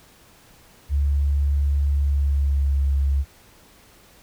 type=tone with pitch glide; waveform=sine; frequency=71 to 69.18 Hz; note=C#2 to C#2; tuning=+42 to -3 cents; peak=-17 dBFS; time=0.89-3.25 s; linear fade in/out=50 ms; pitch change=-45 cents; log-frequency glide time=1.92-2.82 s; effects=pink hiss -52 dBFS RMS until 4.22 s